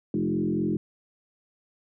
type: tone with frequency modulation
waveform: sine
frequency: 261.6 Hz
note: C4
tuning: in tune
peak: -23 dBFS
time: 0.14-0.77 s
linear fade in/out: 2 ms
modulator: 44 Hz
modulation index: 2.4
effects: none